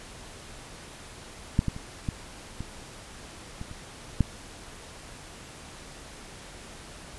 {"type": "clicks", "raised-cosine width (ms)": 5, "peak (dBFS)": [-8, -14, -25, -15, -21, -24, -30, -8], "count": 8, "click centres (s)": [1.591, 1.683, 1.764, 2.088, 2.606, 3.614, 3.713, 4.207], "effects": ["pink hiss -45 dBFS RMS until 7.18 s", "resampled to 24000 Hz"]}